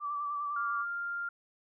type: tone with vibrato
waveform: sine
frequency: 1165 Hz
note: D6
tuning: 14 cents flat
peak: -32 dBFS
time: 0-0.86 s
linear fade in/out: 50 ms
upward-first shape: sine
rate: 9.9 Hz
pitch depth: 30 cents each way
type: tone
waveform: sine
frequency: 1396.9 Hz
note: F6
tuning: in tune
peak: -33 dBFS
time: 0.56-1.29 s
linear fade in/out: 5 ms
effects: none